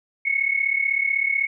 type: tone pair together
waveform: sine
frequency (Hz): 2181 / 2217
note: C#7 / C#7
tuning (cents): -29 / 0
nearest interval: unison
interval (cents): 29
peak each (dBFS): -22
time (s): 0.25-1.47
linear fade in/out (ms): 10
effects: none